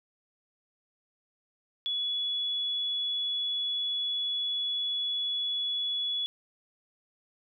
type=tone; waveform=sine; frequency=3397 Hz; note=G#7; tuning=38 cents sharp; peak=-28 dBFS; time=1.86-6.26 s; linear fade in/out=0 ms; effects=none